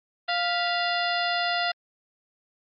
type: harmonic tone with a mistuned harmonic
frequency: 698.5 Hz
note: F5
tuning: in tune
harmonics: 1 / 2 / 3 / 4 / 5 / 6 / 7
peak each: -27 / -30 / -32 / -33 / -34 / -35 / -35 dBFS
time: 0.28-1.72 s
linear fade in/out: 10 ms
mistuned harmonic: 3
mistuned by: -110 cents
effects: Opus 32 kbps